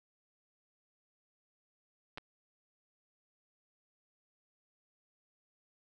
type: clicks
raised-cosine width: 0.3 ms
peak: -27 dBFS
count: 2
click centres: 2.175 / 2.182 s
effects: none